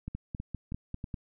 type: two click trains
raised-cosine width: 5 ms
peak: -23 / -24 dBFS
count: 6 / 4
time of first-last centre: 0.15-1.142 / 0.08-1.042 s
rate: 5.04 / 3.12 Hz
effects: none